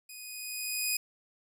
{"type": "tone with level ramp", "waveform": "10% pulse", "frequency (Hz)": 2489, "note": "D#7", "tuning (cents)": 0, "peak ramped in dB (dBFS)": [-36, -18], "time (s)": [0.09, 0.97], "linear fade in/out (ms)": 5, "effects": []}